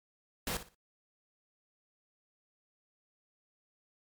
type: noise with echo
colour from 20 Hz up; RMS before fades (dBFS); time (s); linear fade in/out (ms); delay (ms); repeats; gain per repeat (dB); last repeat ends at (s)
pink; -35; 0.47-0.57; 2; 59; 3; -12; 0.747
effects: MP3 96 kbps